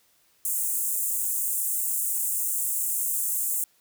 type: high-pass noise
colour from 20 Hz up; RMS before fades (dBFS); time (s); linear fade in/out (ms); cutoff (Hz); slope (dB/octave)
pink; -27; 0.45-3.64; 2; 7500; 48
effects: white hiss -64 dBFS RMS until 3.8 s